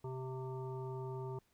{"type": "harmonic tone with a mistuned harmonic", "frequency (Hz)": 130, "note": "C3", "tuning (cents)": -11, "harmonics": [1, 3, 5, 7, 9], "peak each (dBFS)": [-42, -44, -56, -50, -57], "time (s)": [0.04, 1.39], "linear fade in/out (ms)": 5, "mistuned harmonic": 5, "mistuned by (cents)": 26, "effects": ["pink hiss -75 dBFS RMS until 1.53 s"]}